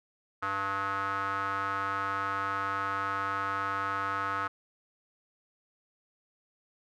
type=tone with band-pass filter; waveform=square; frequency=98.2 Hz; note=G2; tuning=4 cents sharp; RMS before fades=-32 dBFS; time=0.42-4.48 s; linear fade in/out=10 ms; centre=1300 Hz; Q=5.5; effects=none